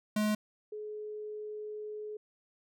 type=tone pair in turn; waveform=square / sine; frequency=212.1 / 424.2 Hz; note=G#3 / G#4; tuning=+37 / +37 cents; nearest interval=octave; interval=1200 cents; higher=second; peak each=-28 / -38 dBFS; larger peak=first; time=0.16-0.35 / 0.72-2.17 s; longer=second; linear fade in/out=5 ms; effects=none